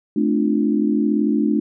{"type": "tone cluster", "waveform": "sine", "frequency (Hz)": [217.5, 258.2, 295.9, 349], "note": ["A3", "C4", "D4", "F4"], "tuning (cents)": [-20, -23, 13, -1], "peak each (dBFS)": [-19, -25, -19, -25], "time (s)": [0.16, 1.6], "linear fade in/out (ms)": 5, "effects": []}